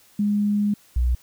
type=tone pair in turn; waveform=sine; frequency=206.2 / 61.3 Hz; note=G#3 / B1; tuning=-12 / -12 cents; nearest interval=octave + major sixth; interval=2100 cents; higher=first; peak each=-18 / -17 dBFS; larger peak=second; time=0.19-0.74 / 0.96-1.15 s; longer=first; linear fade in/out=5 ms; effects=white hiss -55 dBFS RMS until 1.22 s